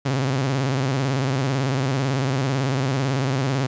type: tone with vibrato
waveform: sawtooth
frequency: 133.4 Hz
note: C3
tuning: 34 cents sharp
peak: -16 dBFS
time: 0.05-3.67 s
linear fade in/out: 10 ms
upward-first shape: square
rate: 18 Hz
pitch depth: 83 cents each way
effects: resampled to 16000 Hz + 8-bit